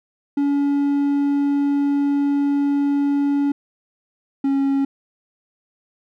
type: tone pair in turn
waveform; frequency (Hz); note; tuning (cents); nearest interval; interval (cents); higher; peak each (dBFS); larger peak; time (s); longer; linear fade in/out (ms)
triangle; 283.6 / 274.7; C#4 / C#4; +40 / -16; minor second; 56; first; -14; neither; 0.37-3.52 / 4.44-4.85; first; 5
effects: none